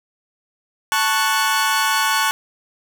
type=chord; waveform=sawtooth; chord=F# minor; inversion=first; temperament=equal; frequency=880 / 1108.7 / 1480 Hz; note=A5 / C#6 / F#6; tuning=0 / 0 / 0 cents; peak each=-17 dBFS; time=0.92-2.31 s; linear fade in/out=0 ms; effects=none